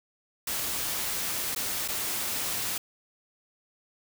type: noise with dropouts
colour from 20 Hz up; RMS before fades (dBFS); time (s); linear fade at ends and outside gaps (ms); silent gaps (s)
white; -31; 0.47-2.78; 5; 1.55-1.56 / 1.879-1.884
effects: none